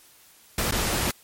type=noise with dropouts; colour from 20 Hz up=pink; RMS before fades=-25 dBFS; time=0.58-1.11 s; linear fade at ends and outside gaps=2 ms; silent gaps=0.71-0.722 s; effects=white hiss -54 dBFS RMS until 1.23 s + MP3 64 kbps